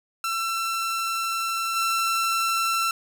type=tone with level steps; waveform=sawtooth; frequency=1344 Hz; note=E6; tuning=33 cents sharp; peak=-21 / -18 dBFS; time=0.24-2.91 s; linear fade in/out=2 ms; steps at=1.75 s; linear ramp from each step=20 ms; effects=none